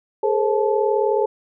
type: tone cluster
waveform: sine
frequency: 417.3 / 456.7 / 531 / 870 Hz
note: G#4 / A#4 / C5 / A5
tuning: +8 / -36 / +25 / -20 cents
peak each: -19 / -23 / -23 / -24 dBFS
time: 0.23-1.26 s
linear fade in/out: 5 ms
effects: none

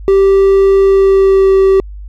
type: tone with pitch glide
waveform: triangle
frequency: 390.3 to 385.8 Hz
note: G4 to G4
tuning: -8 to -28 cents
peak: -3 dBFS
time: 0.08-1.8 s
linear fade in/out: 0 ms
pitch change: -20 cents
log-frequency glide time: 0.82-1.53 s
effects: added 50 Hz sine -25 dBFS peak until 2.08 s

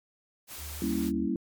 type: noise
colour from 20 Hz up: white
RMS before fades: -42 dBFS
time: 0.47-1.12 s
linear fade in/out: 50 ms
type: tone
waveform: sine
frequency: 75.4 Hz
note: D2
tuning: 46 cents sharp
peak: -39 dBFS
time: 0.57-1.29 s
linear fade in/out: 50 ms
type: chord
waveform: sine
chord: G diminished seventh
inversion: none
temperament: equal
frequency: 196 / 233.1 / 277.2 / 329.6 Hz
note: G3 / Bb3 / Db4 / Fb4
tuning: 0 / 0 / 0 / 0 cents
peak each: -32 dBFS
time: 0.82-1.36 s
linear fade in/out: 2 ms
effects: MP3 96 kbps

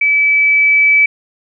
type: tone with level ramp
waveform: sine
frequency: 2300 Hz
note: D7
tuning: 37 cents flat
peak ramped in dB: -9 to -6 dBFS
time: 0.01-1.06 s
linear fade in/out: 5 ms
effects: none

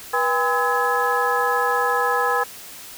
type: tone cluster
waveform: sine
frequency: 486.6 / 804 / 1018 / 1287 / 1687 Hz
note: B4 / G5 / C6 / E6 / G#6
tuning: -26 / +44 / -48 / -42 / +27 cents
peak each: -24 dBFS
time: 0.13-2.44 s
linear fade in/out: 10 ms
effects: white hiss -39 dBFS RMS until 2.97 s

